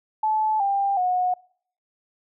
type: tone with pitch steps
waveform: sine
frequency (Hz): 866 / 794.1 / 728.2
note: A5 / G5 / F#5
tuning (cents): -28 / +22 / -28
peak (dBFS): -19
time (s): 0.23-1.34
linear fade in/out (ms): 5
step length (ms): 370
effects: noise-tail reverb RT60 0.6 s tail -24 dB re dry

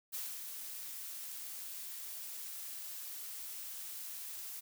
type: noise with ADSR envelope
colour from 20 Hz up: blue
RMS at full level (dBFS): -40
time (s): 0.12-4.61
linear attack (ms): 26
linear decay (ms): 230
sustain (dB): -5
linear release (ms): 20
effects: none

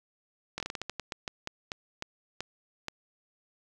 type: slowing click train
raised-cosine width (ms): 0.2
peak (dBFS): -17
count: 16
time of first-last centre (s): 0.58-2.883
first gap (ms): 21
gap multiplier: 1.25
effects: none

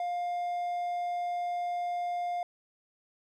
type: tone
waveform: triangle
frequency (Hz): 705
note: F5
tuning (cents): +16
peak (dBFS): -28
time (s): 0-2.43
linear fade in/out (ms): 2
effects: none

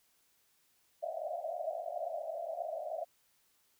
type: band-pass noise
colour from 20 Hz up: pink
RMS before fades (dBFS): -39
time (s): 1.02-3.05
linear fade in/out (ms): 20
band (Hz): 600 to 700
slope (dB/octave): 96
effects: white hiss -72 dBFS RMS until 3.79 s

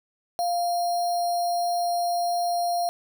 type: tone with sample-and-hold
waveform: sine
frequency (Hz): 698.5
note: F5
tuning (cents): 0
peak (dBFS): -22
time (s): 0.39-2.89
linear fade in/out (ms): 0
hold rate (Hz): 4900
effects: none

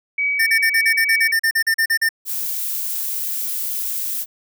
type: tone with tremolo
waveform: sine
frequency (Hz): 2272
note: C#7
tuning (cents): +42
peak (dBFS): -16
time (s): 0.18-1.32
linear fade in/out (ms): 5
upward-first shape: triangle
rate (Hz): 3.3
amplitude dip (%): 35
type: tone bursts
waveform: square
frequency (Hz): 1803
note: A6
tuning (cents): +42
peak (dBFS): -15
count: 15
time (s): 0.39-2.091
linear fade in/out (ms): 10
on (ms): 77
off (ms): 39
type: noise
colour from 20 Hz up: violet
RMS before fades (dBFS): -24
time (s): 2.25-4.26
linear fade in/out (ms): 50
effects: none

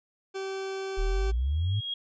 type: tone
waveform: 40% pulse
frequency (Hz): 386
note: G4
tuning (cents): -27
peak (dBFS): -31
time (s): 0.34-1.32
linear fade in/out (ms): 20
type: exponential sweep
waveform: sine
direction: up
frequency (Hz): 34.65 to 110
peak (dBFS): -24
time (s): 0.97-1.81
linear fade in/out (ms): 20
type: tone with exponential growth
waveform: sine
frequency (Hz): 3281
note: G#7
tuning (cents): -22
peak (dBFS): -28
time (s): 1.25-1.94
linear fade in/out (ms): 5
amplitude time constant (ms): 150
effects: resampled to 16000 Hz

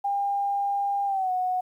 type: tone with pitch glide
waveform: sine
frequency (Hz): 802 to 735.4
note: G5 to F#5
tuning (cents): +39 to -11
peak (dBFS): -23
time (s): 0.04-1.61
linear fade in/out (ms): 10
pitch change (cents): -150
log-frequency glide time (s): 1.06-1.31
effects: 10-bit

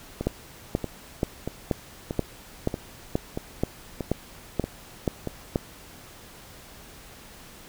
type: two click trains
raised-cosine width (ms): 2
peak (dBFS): -15 / -9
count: 9 / 12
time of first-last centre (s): 0.21-5.273 / 0.27-5.558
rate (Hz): 1.58 / 2.08
effects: pink hiss -47 dBFS RMS until 7.68 s

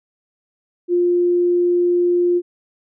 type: tone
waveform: sine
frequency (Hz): 351.9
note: F4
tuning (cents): +13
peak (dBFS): -13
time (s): 0.88-2.42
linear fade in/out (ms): 50
effects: none

